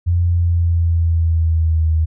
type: tone with pitch glide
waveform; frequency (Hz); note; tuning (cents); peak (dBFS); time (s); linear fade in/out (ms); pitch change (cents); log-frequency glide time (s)
sine; 86.9 to 79.69; F2 to D#2; -8 to +42; -12; 0.06-2.06; 20; -150; 0.24-1.89
effects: none